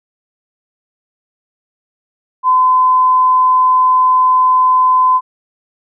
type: tone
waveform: sine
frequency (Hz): 1020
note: C6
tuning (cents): -44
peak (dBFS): -7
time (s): 2.43-5.21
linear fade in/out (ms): 50
effects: none